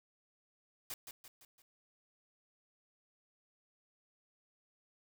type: noise with echo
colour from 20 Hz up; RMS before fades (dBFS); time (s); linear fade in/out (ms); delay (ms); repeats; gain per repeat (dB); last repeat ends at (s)
white; -43; 0.9-0.94; 2; 170; 4; -6; 1.62
effects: none